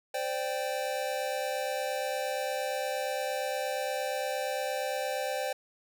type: chord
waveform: square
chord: C suspended second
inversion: none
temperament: equal with one note detuned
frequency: 518.7 / 587.3 / 784 Hz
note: C5 / D5 / G5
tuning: -15 / 0 / 0 cents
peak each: -35 / -36 / -36 dBFS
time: 0.14-5.53 s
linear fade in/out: 5 ms
effects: none